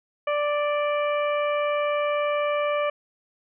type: harmonic tone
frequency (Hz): 587.3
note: D5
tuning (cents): 0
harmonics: 1 / 2 / 3 / 4 / 5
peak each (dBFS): -23 / -28 / -37 / -33 / -40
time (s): 0.27-2.9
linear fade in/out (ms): 5
effects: none